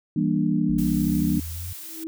sine chord, E half-diminished seventh, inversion none, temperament just, 164.81 / 197.78 / 237.3 / 296.7 Hz, E3 / G3 / Bb3 / D4, 0 / +16 / +31 / +18 cents, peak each -25 dBFS, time 0.16-1.4 s, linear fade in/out 5 ms
sine linear sweep, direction up, 53.9 to 89.4 Hz, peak -31 dBFS, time 0.69-1.73 s, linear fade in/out 5 ms
blue noise, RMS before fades -38 dBFS, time 0.78-2.04 s, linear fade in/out 5 ms
sine tone with exponential growth, 322.3 Hz, E4, 39 cents flat, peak -27 dBFS, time 1.75-2.07 s, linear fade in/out 0 ms, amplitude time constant 69 ms
effects none

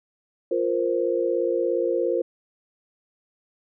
sine chord, F suspended fourth, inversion none, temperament equal, 349.2 / 466.2 / 523.3 Hz, F4 / Bb4 / C5, 0 / 0 / 0 cents, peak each -25 dBFS, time 0.51-2.22 s, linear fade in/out 5 ms, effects none

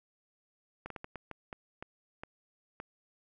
slowing click train, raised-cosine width 0.5 ms, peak -26 dBFS, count 10, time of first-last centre 0.86-2.801 s, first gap 43 ms, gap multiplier 1.38, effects none

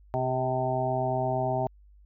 harmonic tone with a mistuned harmonic, 128.5 Hz, C3, 31 cents flat, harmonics 1 / 2 / 3 / 5 / 6 / 7, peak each -31 / -37 / -34 / -29 / -31 / -36 dBFS, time 0.14-1.67 s, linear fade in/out 0 ms, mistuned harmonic 3, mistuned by +22 cents, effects added 50 Hz sine -52 dBFS peak until 2.05 s

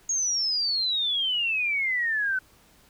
sine exponential sweep, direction down, 6645 to 1500 Hz, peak -23 dBFS, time 0.09-2.39 s, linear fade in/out 5 ms, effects pink hiss -58 dBFS RMS until 2.89 s

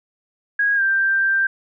sine tone with pitch glide, 1646 to 1576.2 Hz, G#6 to G6, -16 to +9 cents, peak -15 dBFS, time 0.59-1.47 s, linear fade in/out 5 ms, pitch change -75 cents, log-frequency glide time 0.75-0.82 s, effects none

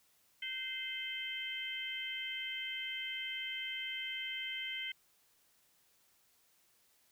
harmonic tone, 519 Hz, C5, 14 cents flat, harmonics 3 / 4 / 5 / 6, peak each -50 / -41 / -51 / -41 dBFS, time 0.42-4.92 s, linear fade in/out 5 ms, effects white hiss -71 dBFS RMS until 7.11 s

